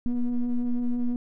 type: ring-modulated tone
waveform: triangle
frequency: 120 Hz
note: B2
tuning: 49 cents flat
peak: -16 dBFS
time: 0.06-1.16 s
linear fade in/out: 0 ms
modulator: 123 Hz
effects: tanh soft clip ceiling -17 dBFS